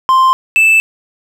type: tone pair in turn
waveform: triangle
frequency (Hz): 1046.5 / 2637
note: C6 / E7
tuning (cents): 0 / 0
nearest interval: octave + major third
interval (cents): 1600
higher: second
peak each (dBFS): -4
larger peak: neither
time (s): 0.09-0.33 / 0.56-0.8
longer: neither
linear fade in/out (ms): 0
effects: none